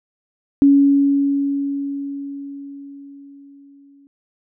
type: tone with exponential decay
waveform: sine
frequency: 280 Hz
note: C#4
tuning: 18 cents sharp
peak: -7 dBFS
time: 0.62-4.07 s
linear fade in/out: 0 ms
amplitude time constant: 750 ms
effects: none